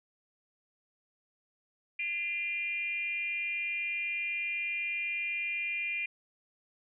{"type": "tone with frequency modulation", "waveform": "sine", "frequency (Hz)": 2400, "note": "D7", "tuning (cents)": 37, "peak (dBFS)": -31, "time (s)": [1.99, 6.06], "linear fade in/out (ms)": 5, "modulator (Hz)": 348, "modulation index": 0.62, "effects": []}